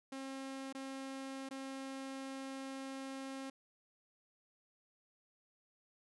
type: tone with dropouts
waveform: sawtooth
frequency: 268.6 Hz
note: C4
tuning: 46 cents sharp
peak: -39 dBFS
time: 0.12-3.5 s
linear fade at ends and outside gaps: 5 ms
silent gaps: 0.727-0.748 / 1.49-1.509 s
effects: resampled to 24000 Hz